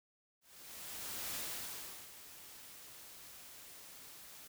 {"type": "noise with ADSR envelope", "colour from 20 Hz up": "white", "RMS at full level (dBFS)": -41, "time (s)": [0.41, 4.48], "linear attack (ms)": 940, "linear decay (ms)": 720, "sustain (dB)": -13, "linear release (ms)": 11, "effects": []}